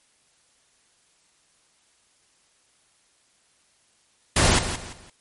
pink noise with echo, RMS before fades -18 dBFS, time 4.36-4.59 s, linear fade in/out 5 ms, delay 170 ms, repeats 3, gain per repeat -10 dB, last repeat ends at 5.1 s, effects white hiss -63 dBFS RMS until 5.2 s + MP3 48 kbps

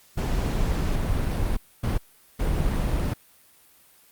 brown noise bursts at uneven times, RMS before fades -24 dBFS, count 3, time 0.17-1.57 / 1.83-1.98 / 2.39-3.14 s, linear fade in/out 10 ms, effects white hiss -56 dBFS RMS until 4.11 s + Opus 48 kbps

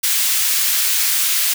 white high-pass noise, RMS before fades -17 dBFS, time 0.03-1.54 s, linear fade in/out 10 ms, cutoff 1800 Hz, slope 12 dB/octave, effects none

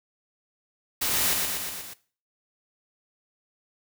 white noise with echo, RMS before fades -26 dBFS, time 1.01-1.34 s, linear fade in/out 10 ms, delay 120 ms, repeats 5, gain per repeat -3 dB, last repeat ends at 1.94 s, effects noise-tail reverb RT60 0.4 s tail -18 dB re dry

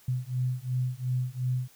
sine beating tone pair, 125.2 / 128 Hz, B2 / C3, +24 / -38 cents, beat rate 2.8 Hz, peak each -30 dBFS, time 0.08-1.68 s, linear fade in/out 5 ms, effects white hiss -58 dBFS RMS until 1.75 s

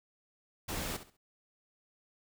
pink noise with echo, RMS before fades -37 dBFS, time 0.68-0.97 s, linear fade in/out 10 ms, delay 67 ms, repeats 3, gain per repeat -12 dB, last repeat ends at 1.171 s, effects none

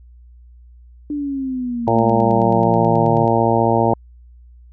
sine exponential sweep, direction down, 297.5 to 146.83 Hz, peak -20 dBFS, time 1.1-3.25 s, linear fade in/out 2 ms
harmonic tone, 114.9 Hz, A#2, 25 cents flat, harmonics 1 / 2 / 3 / 4 / 5 / 6 / 7 / 8, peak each -21 / -21 / -21 / -21 / -21 / -21 / -21 / -21 dBFS, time 1.87-3.94 s, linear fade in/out 5 ms
click train, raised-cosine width 0.2 ms, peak -26 dBFS, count 14, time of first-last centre 1.88-3.278 s, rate 9.3 Hz
effects added 60 Hz sine -41 dBFS peak until 4.72 s

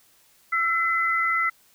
sine tone pair together, 1339.1 / 2028 Hz, E6 / B6, +27 / +45 cents, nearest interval perfect fifth, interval 718 cents, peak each -23 dBFS, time 0.52-1.5 s, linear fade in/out 10 ms, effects white hiss -59 dBFS RMS until 1.74 s

